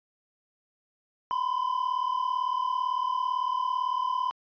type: tone pair together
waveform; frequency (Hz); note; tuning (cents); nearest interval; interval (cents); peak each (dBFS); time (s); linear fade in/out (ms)
triangle; 992.1 / 1030; B5 / C6; +8 / -28; minor second; 64; -26 / -26; 1.31-4.31; 0
effects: tanh soft clip ceiling -18 dBFS + resampled to 11025 Hz